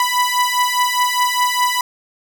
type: beating tone pair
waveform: sawtooth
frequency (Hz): 987.8 / 992.7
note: B5 / B5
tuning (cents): 0 / +9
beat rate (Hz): 4.9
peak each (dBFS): -14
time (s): 0-1.81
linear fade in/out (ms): 2
effects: none